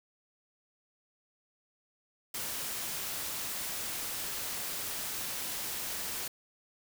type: noise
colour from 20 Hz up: white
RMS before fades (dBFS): -37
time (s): 2.34-6.28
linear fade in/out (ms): 5
effects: none